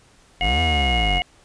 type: linear two-way sweep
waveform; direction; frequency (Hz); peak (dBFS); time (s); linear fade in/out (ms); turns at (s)
45% pulse; up then down; 38.89 to 84.1 to 41.24; -20; 0.4-1.22; 50; 0.61
type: harmonic tone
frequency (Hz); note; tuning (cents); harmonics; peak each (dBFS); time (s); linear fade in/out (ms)
721; F#5; -45; 1 / 3 / 4; -24 / -24 / -24; 0.41-1.22; 0
effects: pink hiss -54 dBFS RMS until 1.44 s + resampled to 22050 Hz